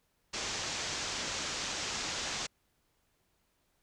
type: low-pass noise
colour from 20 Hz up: white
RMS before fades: -37 dBFS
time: 0.33-2.47 s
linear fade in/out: 10 ms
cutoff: 7100 Hz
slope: 48 dB/octave
effects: pink hiss -75 dBFS RMS until 3.82 s